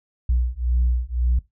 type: beating tone pair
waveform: sine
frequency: 60 / 61.9 Hz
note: B1 / B1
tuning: -49 / +5 cents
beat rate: 1.9 Hz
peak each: -20 dBFS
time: 0.29-1.39 s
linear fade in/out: 5 ms
effects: noise-tail reverb RT60 0.2 s tail -21 dB re dry + tanh soft clip ceiling -13 dBFS